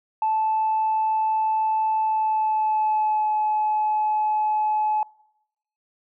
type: tone with pitch glide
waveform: sine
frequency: 874 to 855 Hz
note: A5 to A5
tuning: -12 to -50 cents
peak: -18 dBFS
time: 0.22-5.03 s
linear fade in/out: 2 ms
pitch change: -38 cents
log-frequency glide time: 1.99-3.32 s
effects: noise-tail reverb RT60 0.8 s tail -24 dB re dry + tanh soft clip ceiling -15 dBFS